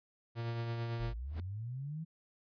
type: tone with tremolo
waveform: 45% pulse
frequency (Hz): 116.54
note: A#2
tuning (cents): 0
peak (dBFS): -34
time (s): 0.35-1.14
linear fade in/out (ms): 50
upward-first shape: triangle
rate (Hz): 9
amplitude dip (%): 35
type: linear sweep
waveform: sine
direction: up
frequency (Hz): 34.65 to 165.5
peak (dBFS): -38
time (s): 0.99-2.05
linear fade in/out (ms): 20
type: noise with exponential growth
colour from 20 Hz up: brown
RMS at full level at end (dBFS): -38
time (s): 1.24-1.4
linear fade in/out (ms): 2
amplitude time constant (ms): 33
effects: resampled to 11025 Hz